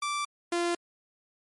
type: tone pair in turn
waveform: sawtooth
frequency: 1170 / 345.3 Hz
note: D6 / F4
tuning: -7 / -20 cents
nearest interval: octave + major sixth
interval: 2113 cents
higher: first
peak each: -25 / -22 dBFS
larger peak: second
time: 0.02-0.25 / 0.52-0.75 s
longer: neither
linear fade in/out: 5 ms
effects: MP3 48 kbps